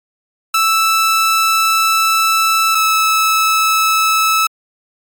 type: tone pair in turn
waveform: sawtooth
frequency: 1318.5 / 1304.9 Hz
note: E6 / E6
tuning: 0 / -18 cents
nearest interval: unison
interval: 18 cents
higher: first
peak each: -7 dBFS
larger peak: neither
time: 0.54-2.75 / 2.75-4.47 s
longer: first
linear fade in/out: 5 ms
effects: MP3 96 kbps